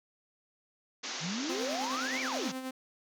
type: band-pass noise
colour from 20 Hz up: white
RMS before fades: -39 dBFS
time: 1.03-2.52 s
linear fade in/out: 10 ms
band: 210 to 6700 Hz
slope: 96 dB/octave
type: exponential two-way sweep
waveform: sine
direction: up then down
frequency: 146.83 to 2418 to 146.83 Hz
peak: -34 dBFS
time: 1.2-2.53 s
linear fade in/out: 50 ms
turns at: 2.21 s
type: tone with tremolo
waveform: sawtooth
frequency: 260 Hz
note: C4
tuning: 11 cents flat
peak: -31 dBFS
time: 1.49-2.71 s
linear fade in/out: 5 ms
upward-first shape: sine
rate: 9.5 Hz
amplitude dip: 50%
effects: none